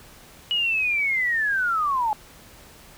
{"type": "linear sweep", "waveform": "sine", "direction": "down", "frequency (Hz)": [2933, 830.6], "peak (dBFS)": -20, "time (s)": [0.51, 2.13], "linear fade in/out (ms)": 0, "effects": ["pink hiss -48 dBFS RMS until 2.97 s"]}